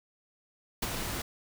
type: noise with ADSR envelope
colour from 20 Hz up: pink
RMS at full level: -28 dBFS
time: 0.82-1.22 s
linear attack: 9 ms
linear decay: 23 ms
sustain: -7 dB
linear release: 5 ms
effects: none